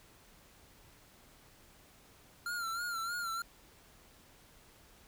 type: tone with vibrato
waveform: square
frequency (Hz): 1386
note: F6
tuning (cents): -14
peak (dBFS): -36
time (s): 2.46-3.42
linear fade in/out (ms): 2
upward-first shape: sine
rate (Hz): 3.2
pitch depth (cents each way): 67
effects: pink hiss -61 dBFS RMS until 5.07 s